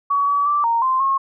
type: tone with pitch steps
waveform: sine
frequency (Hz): 1130 / 1141 / 1170 / 927 / 1043 / 1084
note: C#6 / C#6 / D6 / A#5 / C6 / C#6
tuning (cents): +33 / +50 / -7 / -10 / -6 / -39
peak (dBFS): -15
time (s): 0.1-1.18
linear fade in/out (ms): 10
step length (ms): 180
effects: none